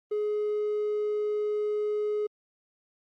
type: tone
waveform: triangle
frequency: 420.4 Hz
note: G#4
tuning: 21 cents sharp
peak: -23 dBFS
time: 0.11-2.27 s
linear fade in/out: 10 ms
effects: tanh soft clip ceiling -21 dBFS + Opus 24 kbps